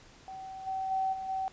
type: tone with level steps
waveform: sine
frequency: 764 Hz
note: G5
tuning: 45 cents flat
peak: -40 / -31 / -27 / -35 / -30 dBFS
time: 0.28-1.48 s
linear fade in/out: 0 ms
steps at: 0.66 / 0.9 / 1.12 / 1.28 s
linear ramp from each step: 20 ms
effects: pink hiss -56 dBFS RMS until 1.52 s + resampled to 16000 Hz